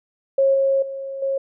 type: tone with level steps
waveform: sine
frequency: 543 Hz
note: C#5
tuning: 36 cents flat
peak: -13 / -15 / -27 / -19 dBFS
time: 0.38-1.38 s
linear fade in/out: 5 ms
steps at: 0.54 / 0.82 / 1.22 s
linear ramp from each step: 5 ms
effects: none